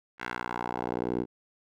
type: tone with band-pass filter sweep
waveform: 10% pulse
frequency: 60.7 Hz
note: B1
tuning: 29 cents flat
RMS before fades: -33 dBFS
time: 0.18-1.26 s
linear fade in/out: 50 ms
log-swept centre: 1800 to 350 Hz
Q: 1.7
effects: none

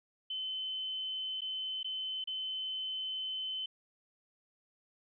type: tone with dropouts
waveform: sine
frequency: 3054 Hz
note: G7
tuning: 46 cents flat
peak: -35 dBFS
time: 0.3-3.66 s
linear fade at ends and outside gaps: 5 ms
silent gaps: 1.408-1.417 / 1.831-1.844 / 2.241-2.273 s
effects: none

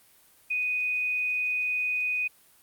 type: tone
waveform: sine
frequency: 2489 Hz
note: D#7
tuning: in tune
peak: -25 dBFS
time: 0.5-2.28 s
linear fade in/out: 10 ms
effects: white hiss -59 dBFS RMS until 2.62 s + Opus 32 kbps

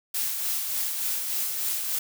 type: noise with tremolo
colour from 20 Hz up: blue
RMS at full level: -27 dBFS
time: 0.14-1.99 s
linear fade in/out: 5 ms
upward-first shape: sine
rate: 3.4 Hz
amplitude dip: 35%
effects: none

